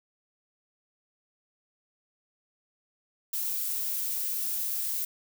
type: noise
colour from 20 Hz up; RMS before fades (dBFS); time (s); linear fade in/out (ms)
violet; -31; 3.33-5.05; 5
effects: none